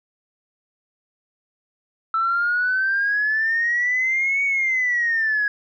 sine exponential two-way sweep, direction up then down, 1318.5 to 2245 to 1658 Hz, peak -17 dBFS, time 2.14-5.48 s, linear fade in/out 2 ms, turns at 4.44 s, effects tanh soft clip ceiling -13 dBFS

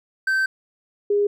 triangle / sine tone pair in turn, 1550 / 409.1 Hz, G6 / G#4, -20 / -26 cents, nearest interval octave + major seventh, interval 2306 cents, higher first, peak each -16 / -16 dBFS, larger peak neither, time 0.27-0.46 / 1.1-1.27 s, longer first, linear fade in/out 5 ms, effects none

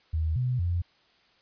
sine tone with pitch steps, 79.5 / 125.7 / 87.1 Hz, D#2 / B2 / F2, +38 / +31 / -4 cents, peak -24 dBFS, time 0.13-0.82 s, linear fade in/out 10 ms, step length 230 ms, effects white hiss -63 dBFS RMS until 1.41 s + resampled to 11025 Hz

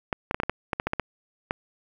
clicks, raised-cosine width 0.5 ms, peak -10 dBFS, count 12, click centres 0.128 / 0.311 / 0.345 / 0.401 / 0.434 / 0.496 / 0.732 / 0.799 / 0.87 / 0.934 / 0.997 / 1.509 s, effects 8-bit

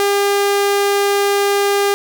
sawtooth tone, 402.4 Hz, G4, 45 cents sharp, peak -9 dBFS, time 0-1.94 s, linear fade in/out 0 ms, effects none

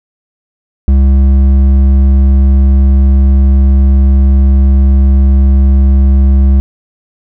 sine tone with hard clipping, 67.3 Hz, C2, 49 cents sharp, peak -5 dBFS, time 0.88-6.6 s, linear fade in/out 0 ms, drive 7 dB, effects none

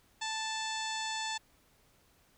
harmonic tone, 880 Hz, A5, in tune, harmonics 1 / 2 / 3 / 4 / 5 / 6 / 7 / 8 / 9, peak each -38 / -41 / -44 / -41 / -44 / -48 / -49 / -46 / -49 dBFS, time 0.21-1.38 s, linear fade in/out 10 ms, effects pink hiss -67 dBFS RMS until 2.37 s

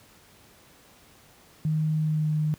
sine tone with pitch glide, 155.56 to 153.33 Hz, D#3 to D#3, 0 to -25 cents, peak -22 dBFS, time 1.65-2.54 s, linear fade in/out 0 ms, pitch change -25 cents, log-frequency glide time 1.99-2.33 s, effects pink hiss -55 dBFS RMS until 2.58 s + high-pass 60 Hz 12 dB/octave

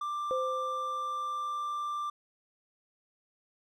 triangle tone, 1182 Hz, D6, 11 cents sharp, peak -30 dBFS, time 0.01-2.1 s, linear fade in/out 5 ms
sine tone with exponential decay, 517 Hz, C5, 21 cents flat, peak -28 dBFS, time 0.31-1.97 s, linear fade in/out 0 ms, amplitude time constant 360 ms
effects none

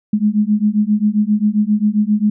sine beating tone pair, 206.6 / 214.1 Hz, G#3 / A3, -9 / -47 cents, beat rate 7.5 Hz, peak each -15 dBFS, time 0.13-2.3 s, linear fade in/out 5 ms, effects none

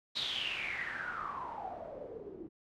white noise with low-pass filter sweep, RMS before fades -40 dBFS, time 0.15-2.49 s, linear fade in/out 20 ms, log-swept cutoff 4000 to 320 Hz, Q 9.7, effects none

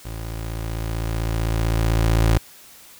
25% pulse tone with level ramp, 55.7 Hz, A1, 22 cents sharp, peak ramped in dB -26 to -10 dBFS, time 0.05-2.38 s, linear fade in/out 5 ms, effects white hiss -46 dBFS RMS until 2.99 s

